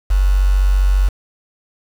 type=tone with quantisation; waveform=sine; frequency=47.43 Hz; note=F#1; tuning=44 cents sharp; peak=-10 dBFS; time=0.1-1.09 s; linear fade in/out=10 ms; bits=5; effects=none